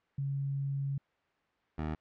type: tone pair in turn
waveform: sine / 15% pulse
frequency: 138.59 / 77.78 Hz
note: C#3 / D#2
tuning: 0 / 0 cents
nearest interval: minor seventh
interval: 1000 cents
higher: first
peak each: -31 / -27 dBFS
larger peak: second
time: 0.18-0.98 / 1.78-1.95 s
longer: first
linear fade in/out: 5 ms
effects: white hiss -72 dBFS RMS until 2 s + low-pass 2000 Hz 12 dB/octave